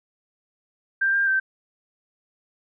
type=tone with pitch steps; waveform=sine; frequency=1581 / 1597 / 1555 Hz; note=G6 / G6 / G6; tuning=+14 / +32 / -14 cents; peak=-18 dBFS; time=1.01-1.4 s; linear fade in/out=10 ms; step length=130 ms; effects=none